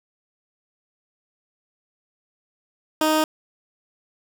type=tone; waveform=15% pulse; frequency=311.1 Hz; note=D#4; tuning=in tune; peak=-11 dBFS; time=3.01-3.24 s; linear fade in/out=2 ms; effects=none